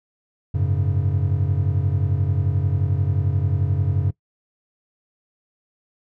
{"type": "chord", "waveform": "triangle", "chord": "F# suspended second", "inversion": "none", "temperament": "equal", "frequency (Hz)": [92.5, 103.83, 138.59], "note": ["F#2", "G#2", "C#3"], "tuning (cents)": [0, 0, 0], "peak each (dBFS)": [-19, -22, -21], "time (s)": [0.54, 4.11], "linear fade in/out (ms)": 10, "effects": ["noise-tail reverb RT60 0.1 s tail -20 dB re dry"]}